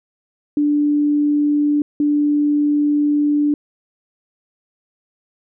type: tone bursts at uneven times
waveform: sine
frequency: 293.7 Hz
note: D4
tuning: in tune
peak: -13 dBFS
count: 2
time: 0.57-1.82 / 2-3.54 s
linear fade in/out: 2 ms
effects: none